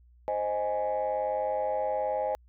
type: chord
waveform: sine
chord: Ab major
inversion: first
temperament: equal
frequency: 523.3 / 622.3 / 830.6 Hz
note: C5 / Eb5 / Ab5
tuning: 0 / 0 / 0 cents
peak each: -30 dBFS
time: 0.28-2.35 s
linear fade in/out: 0 ms
effects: tanh soft clip ceiling -21 dBFS + added 60 Hz sine -55 dBFS peak until 2.48 s